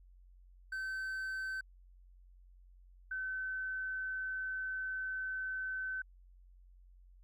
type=tone pair in turn; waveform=triangle / sine; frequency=1537 / 1526.4 Hz; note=G6 / G6; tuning=-35 / -47 cents; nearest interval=unison; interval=12 cents; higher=first; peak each=-35 / -36 dBFS; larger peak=first; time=0.72-1.61 / 3.11-6.02 s; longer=second; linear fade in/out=5 ms; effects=added 45 Hz sine -57 dBFS peak until 7.23 s